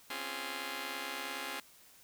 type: chord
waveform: 5% pulse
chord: Db major seventh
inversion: third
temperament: just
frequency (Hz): 259.9 / 277.2 / 346.5 / 415.8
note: C4 / Db4 / F4 / Ab4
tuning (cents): -11 / 0 / -14 / +2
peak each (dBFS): -34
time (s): 0.1-1.6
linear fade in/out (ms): 2
effects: white hiss -60 dBFS RMS until 2.03 s